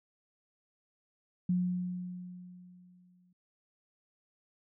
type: tone with exponential decay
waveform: sine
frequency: 179.9 Hz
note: F#3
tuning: 48 cents flat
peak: -25 dBFS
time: 1.49-3.33 s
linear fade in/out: 5 ms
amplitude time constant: 400 ms
effects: none